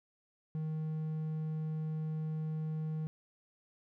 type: tone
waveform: triangle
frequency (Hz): 156.6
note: D#3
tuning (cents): +11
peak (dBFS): -32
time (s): 0.55-3.07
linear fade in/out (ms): 0
effects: none